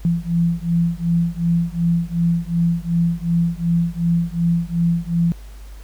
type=beating tone pair; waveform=sine; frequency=168.3 / 171 Hz; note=E3 / F3; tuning=+36 / -36 cents; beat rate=2.7 Hz; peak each=-19 dBFS; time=0.05-5.32 s; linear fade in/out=0 ms; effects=added 50 Hz sine -34 dBFS peak until 5.83 s + pink hiss -49 dBFS RMS until 5.83 s